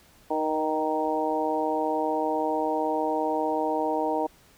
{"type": "harmonic tone with a mistuned harmonic", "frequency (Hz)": 155.56, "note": "D#3", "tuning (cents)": 0, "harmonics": [2, 3, 4, 5, 6], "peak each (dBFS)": [-30, -30, -30, -30, -30], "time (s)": [0.3, 4.27], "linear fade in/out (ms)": 10, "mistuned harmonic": 3, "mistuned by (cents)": 19, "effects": ["pink hiss -57 dBFS RMS until 4.57 s"]}